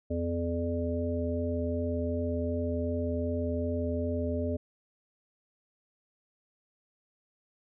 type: harmonic tone with a mistuned harmonic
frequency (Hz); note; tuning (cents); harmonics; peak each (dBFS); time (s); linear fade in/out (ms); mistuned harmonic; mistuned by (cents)
85.1; F2; -44; 1 / 3 / 5 / 7; -32 / -33 / -36 / -35; 0.1-4.57; 10; 3; -18
effects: none